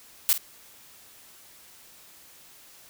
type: noise with echo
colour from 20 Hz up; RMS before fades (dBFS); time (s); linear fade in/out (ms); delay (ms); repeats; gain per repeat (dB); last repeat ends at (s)
blue; -20; 0.29-0.33; 0; 48; 1; -12; 0.378
effects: white hiss -52 dBFS RMS until 2.89 s